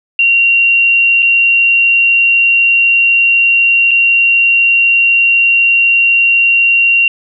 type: tone with dropouts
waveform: sine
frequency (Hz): 2756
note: F7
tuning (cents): -24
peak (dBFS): -6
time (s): 0.19-7.08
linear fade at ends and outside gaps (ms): 2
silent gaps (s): 1.223-1.227 / 3.91-3.914
effects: none